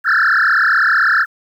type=tone with frequency modulation; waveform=sine; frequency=1554 Hz; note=G6; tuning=16 cents flat; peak=-8 dBFS; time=0.04-1.26 s; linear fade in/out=50 ms; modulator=35.8 Hz; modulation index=6.4; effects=tanh soft clip ceiling -8 dBFS + 8-bit